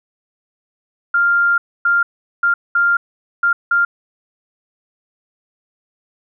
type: tone bursts at uneven times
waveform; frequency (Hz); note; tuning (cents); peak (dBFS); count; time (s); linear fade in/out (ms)
sine; 1396.9; F6; 0; -11; 6; 1.14-1.58 / 1.85-2.03 / 2.43-2.54 / 2.75-2.97 / 3.43-3.53 / 3.71-3.85; 5
effects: none